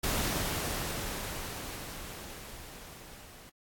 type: noise with level ramp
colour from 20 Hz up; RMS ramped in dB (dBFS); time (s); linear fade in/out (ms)
pink; -30 to -52; 0.03-3.5; 10
effects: AAC 64 kbps

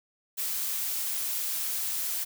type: noise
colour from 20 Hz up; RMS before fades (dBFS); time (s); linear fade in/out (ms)
blue; -31; 0.37-2.25; 20
effects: none

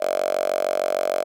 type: tone with high-pass filter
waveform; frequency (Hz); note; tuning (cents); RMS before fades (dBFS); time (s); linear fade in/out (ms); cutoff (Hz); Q
5% pulse; 46.52; F#1; +10; -23; 0-1.24; 20; 620; 9.1
effects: none

